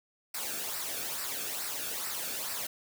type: noise with flanger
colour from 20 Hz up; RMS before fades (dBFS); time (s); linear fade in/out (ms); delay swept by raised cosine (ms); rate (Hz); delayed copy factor
white; -36; 0.34-2.67; 5; 0.3 to 1.03; 2.3; -0.6
effects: none